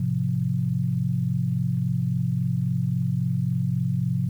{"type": "chord", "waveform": "sine", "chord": "F major", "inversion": "first", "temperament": "equal with one note detuned", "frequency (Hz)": [107.24, 130.81, 174.61], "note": ["A2", "C3", "F3"], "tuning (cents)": [-44, 0, 0], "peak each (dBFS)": [-29, -24, -26], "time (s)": [0, 4.29], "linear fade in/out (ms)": 5, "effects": ["9-bit"]}